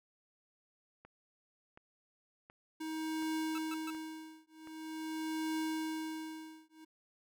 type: click train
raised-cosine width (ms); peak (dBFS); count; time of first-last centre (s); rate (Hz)
0.5; -39; 6; 1.05-4.673; 1.38
type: tone with tremolo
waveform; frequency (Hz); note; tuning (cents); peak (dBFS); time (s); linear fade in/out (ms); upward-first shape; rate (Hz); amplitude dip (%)
square; 316.3; D#4; +29; -34; 2.8-6.85; 10; triangle; 0.45; 100
type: tone bursts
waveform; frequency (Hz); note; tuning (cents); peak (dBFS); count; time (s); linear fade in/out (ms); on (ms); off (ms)
25% pulse; 1318.5; E6; 0; -38; 3; 3.55-3.903; 2; 31; 130
effects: none